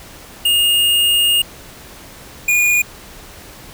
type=tone pair in turn; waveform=square; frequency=2840 / 2439 Hz; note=F7 / D#7; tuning=+28 / -35 cents; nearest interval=minor third; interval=263 cents; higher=first; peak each=-12 dBFS; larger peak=neither; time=0.45-1.42 / 2.48-2.82 s; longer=first; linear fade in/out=5 ms; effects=pink hiss -38 dBFS RMS until 3.73 s